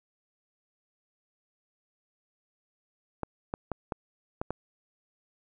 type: clicks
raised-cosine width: 1 ms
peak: -17 dBFS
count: 6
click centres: 3.233 / 3.539 / 3.717 / 3.922 / 4.415 / 4.506 s
effects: none